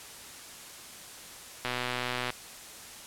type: click train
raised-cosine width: 0.3 ms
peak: -15 dBFS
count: 82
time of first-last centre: 1.65-2.303 s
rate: 124 Hz
effects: white hiss -46 dBFS RMS until 3.06 s + low-pass 11000 Hz 12 dB/octave